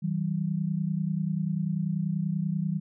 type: tone pair together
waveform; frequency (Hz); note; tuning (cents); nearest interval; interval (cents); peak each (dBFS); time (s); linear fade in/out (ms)
sine; 160 / 190.27; D#3 / F#3; +49 / +49; minor third; 300; -28 / -29; 0.02-2.8; 20
effects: none